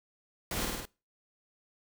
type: noise with echo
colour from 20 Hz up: pink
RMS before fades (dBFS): -35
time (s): 0.51-0.65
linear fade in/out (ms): 2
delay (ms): 51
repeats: 4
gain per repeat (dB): -2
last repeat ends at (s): 0.854
effects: noise-tail reverb RT60 0.3 s tail -23 dB re dry